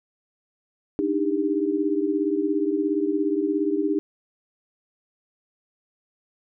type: tone cluster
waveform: sine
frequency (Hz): 297.2 / 314.3 / 398.8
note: D4 / D#4 / G4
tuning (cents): +21 / +18 / +30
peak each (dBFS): -25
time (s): 0.99-3.99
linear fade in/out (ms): 0
effects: none